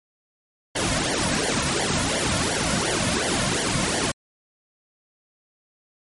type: noise with flanger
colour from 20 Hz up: pink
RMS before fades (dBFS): -23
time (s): 0.75-4.12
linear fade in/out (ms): 10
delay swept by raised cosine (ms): 0.77 to 2.57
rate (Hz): 2.8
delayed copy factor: -1
effects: MP3 48 kbps